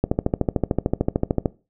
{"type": "click train", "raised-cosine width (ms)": 2, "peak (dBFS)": -5, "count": 20, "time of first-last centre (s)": [0.04, 1.458], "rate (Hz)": 13.4, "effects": ["noise-tail reverb RT60 0.3 s tail -20 dB re dry"]}